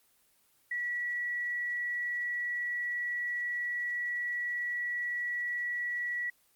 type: tone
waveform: sine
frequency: 1938 Hz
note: B6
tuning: 33 cents flat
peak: -31 dBFS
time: 0.71-6.3 s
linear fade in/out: 5 ms
effects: white hiss -68 dBFS RMS until 6.55 s + Opus 24 kbps